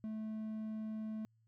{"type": "tone", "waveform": "triangle", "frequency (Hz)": 217.6, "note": "A3", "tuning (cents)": -19, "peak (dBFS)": -37, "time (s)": [0.04, 1.25], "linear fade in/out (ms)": 0, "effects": ["added 112 Hz sine -69 dBFS peak until 1.47 s"]}